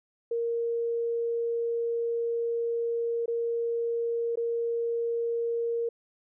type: tone with dropouts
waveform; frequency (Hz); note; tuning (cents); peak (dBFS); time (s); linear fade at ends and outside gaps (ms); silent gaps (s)
sine; 466.2; A#4; 0; -26; 0.31-5.89; 5; 3.259-3.279 / 4.357-4.372
effects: none